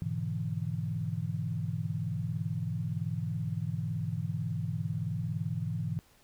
sine chord, E dominant seventh, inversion first, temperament equal, 103.83 / 123.47 / 146.83 / 164.81 Hz, G#2 / B2 / D3 / E3, 0 / 0 / 0 / 0 cents, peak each -36 / -37 / -38 / -35 dBFS, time 0.02-5.99 s, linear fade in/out 0 ms, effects pink hiss -63 dBFS RMS until 6.23 s

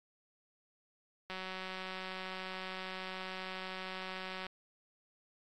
click train, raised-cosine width 0.3 ms, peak -26 dBFS, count 593, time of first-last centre 1.3-4.466 s, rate 187 Hz, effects AAC 64 kbps

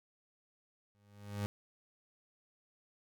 30% pulse tone with exponential growth, 102.2 Hz, G#2, 27 cents flat, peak -30 dBFS, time 0.95-1.46 s, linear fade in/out 0 ms, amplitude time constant 110 ms, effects none

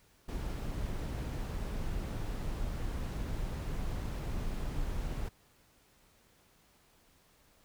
brown noise, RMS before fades -36 dBFS, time 0.28-5.29 s, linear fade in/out 10 ms, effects pink hiss -66 dBFS RMS until 7.64 s

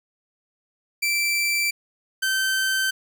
sawtooth tone pair in turn, 2338 / 1546.1 Hz, D7 / G6, -8 / -24 cents, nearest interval perfect fifth, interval 716 cents, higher first, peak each -17 dBFS, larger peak neither, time 1.02-1.71 / 2.22-2.91 s, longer neither, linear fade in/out 10 ms, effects none

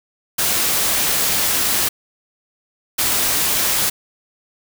white noise bursts at uneven times, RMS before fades -18 dBFS, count 2, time 0.38-1.89 / 2.98-3.9 s, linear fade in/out 10 ms, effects none

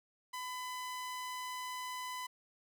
sawtooth tone, 1005 Hz, B5, 30 cents sharp, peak -36 dBFS, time 0.33-2.27 s, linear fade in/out 10 ms, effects none

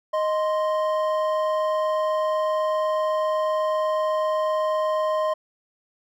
triangle tone pair together, 622.3 / 1046.5 Hz, D#5 / C6, 0 / 0 cents, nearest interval major sixth, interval 900 cents, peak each -20 / -24 dBFS, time 0.13-5.34 s, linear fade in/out 10 ms, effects none

